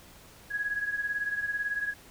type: beating tone pair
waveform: sine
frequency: 1661.2 / 1679.2 Hz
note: G#6 / G#6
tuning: 0 / +19 cents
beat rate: 18 Hz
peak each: -30 / -35 dBFS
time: 0.5-1.94 s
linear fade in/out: 20 ms
effects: pink hiss -53 dBFS RMS until 2.1 s